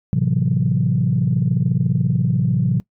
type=chord; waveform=sine; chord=F# half-diminished seventh; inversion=first; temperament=equal; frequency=110 / 130.81 / 164.81 / 185 Hz; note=A2 / C3 / E3 / F#3; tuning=0 / 0 / 0 / 0 cents; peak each=-22 / -18 / -20 / -21 dBFS; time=0.13-2.8 s; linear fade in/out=0 ms; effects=noise-tail reverb RT60 0.1 s tail -21 dB re dry + tanh soft clip ceiling -7 dBFS